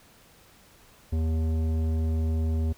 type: tone with tanh clipping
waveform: sine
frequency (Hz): 80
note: D#2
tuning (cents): +49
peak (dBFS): -25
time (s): 1.12-2.73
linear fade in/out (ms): 10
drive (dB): 13
effects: pink hiss -56 dBFS RMS until 2.77 s